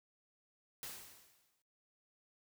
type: noise with exponential decay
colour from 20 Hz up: white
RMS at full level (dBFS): -44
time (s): 0.83-1.62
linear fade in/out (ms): 0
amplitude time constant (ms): 170
effects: noise-tail reverb RT60 0.2 s tail -18 dB re dry